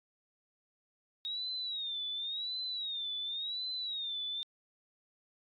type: tone with vibrato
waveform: sine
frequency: 3753 Hz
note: A#7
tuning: 11 cents sharp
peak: -35 dBFS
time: 1.25-4.43 s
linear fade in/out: 0 ms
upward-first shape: sine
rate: 0.92 Hz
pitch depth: 130 cents each way
effects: AAC 64 kbps